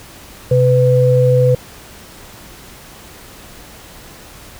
sine tone pair together, 129.11 / 500 Hz, C3 / B4, -23 / +21 cents, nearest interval octave + major seventh, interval 2344 cents, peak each -11 dBFS, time 0.51-1.55 s, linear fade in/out 5 ms, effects pink hiss -38 dBFS RMS until 4.59 s

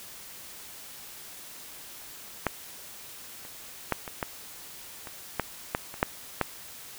clicks, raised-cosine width 0.5 ms, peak -9 / -30 / -9 / -21 / -13 / -24 / -10 / -10 / -25 / -6 / -8 dBFS, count 11, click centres 2.467 / 3.451 / 3.923 / 4.078 / 4.228 / 5.072 / 5.397 / 5.749 / 5.941 / 6.029 / 6.413 s, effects white hiss -45 dBFS RMS until 6.98 s

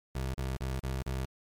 25% pulse tone bursts, 65.41 Hz, C2, in tune, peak -28 dBFS, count 5, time 0.15-1.252 s, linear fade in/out 5 ms, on 190 ms, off 38 ms, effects MP3 96 kbps

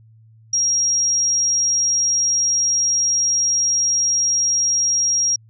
sine tone, 5630 Hz, F8, 13 cents sharp, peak -15 dBFS, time 0.53-5.36 s, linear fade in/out 5 ms, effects added 111 Hz sine -46 dBFS peak until 5.49 s

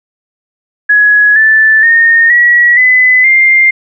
sine tone with pitch steps, 1680 / 1757.4 / 1838.4 / 1923.1 / 2012 / 2104 Hz, G#6 / A6 / A#6 / B6 / B6 / C7, +19 / -3 / -25 / -47 / +32 / +9 cents, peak -3 dBFS, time 0.89-3.71 s, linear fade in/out 10 ms, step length 470 ms, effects none

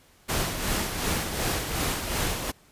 pink noise with tremolo, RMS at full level -26 dBFS, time 0.28-2.52 s, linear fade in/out 20 ms, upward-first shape sine, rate 2.7 Hz, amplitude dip 50%, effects pink hiss -58 dBFS RMS until 2.71 s + resampled to 32000 Hz

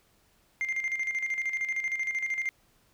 sine tone with tremolo, 2102 Hz, C7, 7 cents sharp, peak -24 dBFS, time 0.61-2.49 s, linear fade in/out 0 ms, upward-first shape square, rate 13 Hz, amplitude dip 65%, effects tanh soft clip ceiling -25 dBFS + pink hiss -66 dBFS RMS until 2.93 s

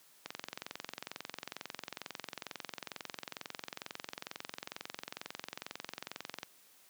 click train, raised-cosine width 0.2 ms, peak -22 dBFS, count 138, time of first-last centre 0.26-6.431 s, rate 22.2 Hz, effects white hiss -63 dBFS RMS until 6.89 s + high-pass 150 Hz 12 dB/octave

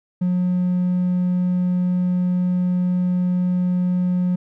triangle tone, 180.2 Hz, F#3, 45 cents flat, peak -14 dBFS, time 0.21-4.36 s, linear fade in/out 10 ms, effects tanh soft clip ceiling -11 dBFS

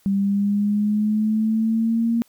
sine exponential sweep, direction up, 196 to 233.1 Hz, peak -17 dBFS, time 0.06-2.22 s, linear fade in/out 0 ms, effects white hiss -59 dBFS RMS until 2.28 s

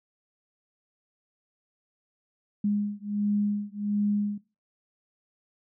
sine beating tone pair, 205.3 / 206.7 Hz, G#3 / G#3, -20 / -8 cents, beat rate 1.4 Hz, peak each -28 / -28 dBFS, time 2.64-4.38 s, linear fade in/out 5 ms, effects noise-tail reverb RT60 0.3 s tail -19 dB re dry

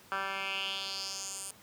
10% pulse tone with band-pass filter sweep, 194.2 Hz, G3, 16 cents flat, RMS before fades -37 dBFS, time 0.12-1.51 s, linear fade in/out 0 ms, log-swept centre 1500 to 9400 Hz, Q 3.4, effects pink hiss -57 dBFS RMS until 1.62 s + high-pass 100 Hz 12 dB/octave

